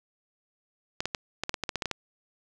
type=clicks; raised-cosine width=0.2 ms; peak=-12 dBFS; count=12; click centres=1.005 / 1.056 / 1.148 / 1.436 / 1.494 / 1.542 / 1.637 / 1.692 / 1.757 / 1.822 / 1.857 / 1.913 s; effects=none